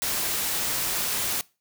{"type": "noise", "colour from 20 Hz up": "white", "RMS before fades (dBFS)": -27, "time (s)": [0.02, 1.41], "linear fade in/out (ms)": 0, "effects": ["noise-tail reverb RT60 0.3 s tail -22 dB re dry"]}